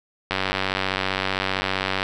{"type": "click train", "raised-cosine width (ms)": 0.3, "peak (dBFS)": -6, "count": 165, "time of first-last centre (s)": [0.31, 2.029], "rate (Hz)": 95.4, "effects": []}